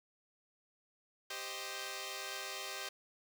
5% pulse chord, C minor, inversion second, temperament equal, 392 / 523.3 / 622.3 Hz, G4 / C5 / Eb5, 0 / 0 / 0 cents, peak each -34 dBFS, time 1.3-2.89 s, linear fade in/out 5 ms, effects none

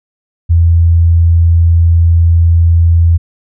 sine tone, 84 Hz, E2, 33 cents sharp, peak -4 dBFS, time 0.49-3.18 s, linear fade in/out 20 ms, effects none

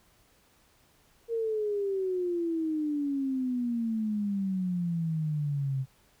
sine exponential sweep, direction down, 466.2 to 130.81 Hz, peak -27 dBFS, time 1.28-5.86 s, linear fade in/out 50 ms, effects pink hiss -64 dBFS RMS until 6.2 s

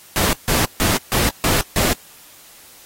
pink noise bursts, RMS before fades -18 dBFS, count 6, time 0.16-1.93 s, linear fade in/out 0 ms, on 170 ms, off 150 ms, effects white hiss -45 dBFS RMS until 2.85 s + AAC 48 kbps

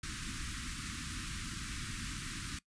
pink band-stop noise, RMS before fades -41 dBFS, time 0.03-2.59 s, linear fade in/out 5 ms, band 310 to 1200 Hz, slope 48 dB/octave, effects noise-tail reverb RT60 0.1 s tail -20 dB re dry + resampled to 22050 Hz

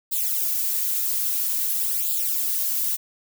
violet noise with flanger, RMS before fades -24 dBFS, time 0.11-2.97 s, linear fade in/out 20 ms, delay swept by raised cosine 0.25 to 4.95 ms, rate 0.5 Hz, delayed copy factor +1, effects none

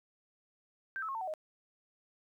sine tone with pitch steps, 1568 / 1303.4 / 1083.4 / 900.6 / 748.6 / 622.3 Hz, G6 / E6 / C#6 / A5 / F#5 / D#5, 0 / -20 / -40 / +40 / +20 / 0 cents, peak -35 dBFS, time 0.96-1.338 s, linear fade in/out 0 ms, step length 63 ms, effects 12-bit

